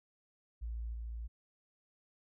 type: tone with level steps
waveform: sine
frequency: 57 Hz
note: A#1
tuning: 38 cents flat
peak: -37 / -39 dBFS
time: 0.61-1.28 s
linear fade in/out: 20 ms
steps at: 0.93 s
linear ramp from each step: 10 ms
effects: none

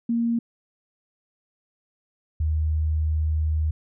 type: tone pair in turn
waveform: sine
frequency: 233.1 / 77.79 Hz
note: A#3 / D#2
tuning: 0 / 0 cents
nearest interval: octave + perfect fifth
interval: 1900 cents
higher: first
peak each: -20 dBFS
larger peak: neither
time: 0.09-0.39 / 2.4-3.71 s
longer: second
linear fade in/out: 5 ms
effects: none

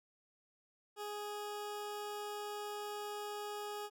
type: tone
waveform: 20% pulse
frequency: 415.3 Hz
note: G#4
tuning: in tune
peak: -36 dBFS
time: 0.96-3.9 s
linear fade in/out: 50 ms
effects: none

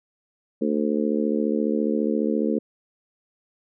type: harmonic tone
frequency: 74.6 Hz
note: D2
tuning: 28 cents sharp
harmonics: 3 / 4 / 5 / 6 / 7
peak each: -24 / -26 / -29 / -27 / -31 dBFS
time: 0.61-2.59 s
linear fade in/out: 10 ms
effects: none

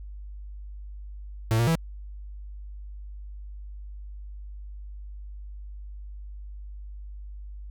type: tone with pitch steps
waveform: 45% pulse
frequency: 112.1 / 117.2 / 163.9 Hz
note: A2 / A#2 / E3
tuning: +33 / +10 / -10 cents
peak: -20 dBFS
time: 1.51-1.753 s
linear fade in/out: 0 ms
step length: 81 ms
effects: added 50 Hz sine -37 dBFS peak until 7.7 s

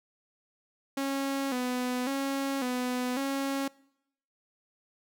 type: tone with vibrato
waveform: sawtooth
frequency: 261.6 Hz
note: C4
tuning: in tune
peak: -25 dBFS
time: 0.97-3.68 s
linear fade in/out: 5 ms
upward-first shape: square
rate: 0.91 Hz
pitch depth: 81 cents each way
effects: noise-tail reverb RT60 0.8 s tail -24 dB re dry

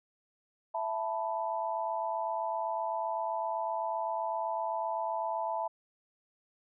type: chord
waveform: sine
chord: E suspended fourth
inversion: none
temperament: equal with one note detuned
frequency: 662.3 / 880 / 987.8 Hz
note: E5 / A5 / B5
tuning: +8 / 0 / 0 cents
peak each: -35 / -34 / -37 dBFS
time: 0.74-5.68 s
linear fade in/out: 10 ms
effects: none

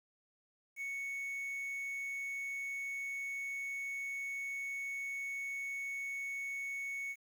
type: tone with quantisation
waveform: triangle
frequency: 2217 Hz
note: C#7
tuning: in tune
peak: -36 dBFS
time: 0.76-7.16 s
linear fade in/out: 50 ms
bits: 10
effects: none

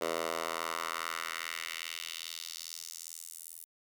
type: tone with high-pass filter sweep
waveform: 10% pulse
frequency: 82.41 Hz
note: E2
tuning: in tune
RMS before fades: -39 dBFS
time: 0.01-3.65 s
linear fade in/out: 5 ms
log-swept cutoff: 530 to 11000 Hz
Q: 1.6
effects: none

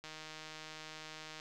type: click train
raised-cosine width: 0.2 ms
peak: -30 dBFS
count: 213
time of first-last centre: 0.04-1.399 s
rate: 156 Hz
effects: none

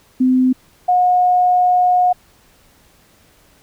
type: tone pair in turn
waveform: sine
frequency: 256.2 / 723.3 Hz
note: C4 / F#5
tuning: -36 / -39 cents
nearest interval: octave + tritone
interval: 1797 cents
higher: second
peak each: -10 dBFS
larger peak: neither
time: 0.2-0.53 / 0.88-2.13 s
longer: second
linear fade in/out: 10 ms
effects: pink hiss -52 dBFS RMS until 3.62 s

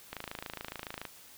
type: click train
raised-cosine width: 0.3 ms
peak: -22 dBFS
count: 26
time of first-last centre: 0.13-1.053 s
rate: 27.1 Hz
effects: white hiss -54 dBFS RMS until 1.37 s

